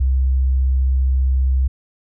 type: tone with vibrato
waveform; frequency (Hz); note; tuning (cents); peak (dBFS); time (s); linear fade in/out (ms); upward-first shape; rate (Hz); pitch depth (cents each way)
sine; 65.41; C2; 0; -13; 0-1.68; 10; triangle; 15; 9
effects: none